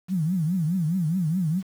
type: tone with vibrato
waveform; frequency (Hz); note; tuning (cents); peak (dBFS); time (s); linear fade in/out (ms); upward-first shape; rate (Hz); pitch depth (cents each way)
sine; 170.4; F3; -42; -21; 0.08-1.63; 50; triangle; 4.8; 250
effects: 8-bit